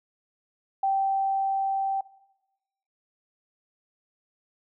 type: tone with level ramp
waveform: sine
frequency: 779 Hz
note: G5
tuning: 11 cents flat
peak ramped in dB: -21 to -24 dBFS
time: 0.83-2.01 s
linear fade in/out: 5 ms
effects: noise-tail reverb RT60 1.0 s tail -19 dB re dry